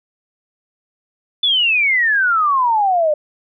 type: exponential sweep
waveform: sine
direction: down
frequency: 3520 to 587.3 Hz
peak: -12 dBFS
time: 1.43-3.14 s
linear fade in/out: 5 ms
effects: none